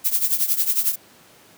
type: noise with tremolo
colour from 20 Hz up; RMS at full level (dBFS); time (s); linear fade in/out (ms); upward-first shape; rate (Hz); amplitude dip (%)
violet; -17; 0.04-0.96; 20; triangle; 11; 85
effects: pink hiss -50 dBFS RMS until 1.57 s + high-pass 150 Hz 12 dB/octave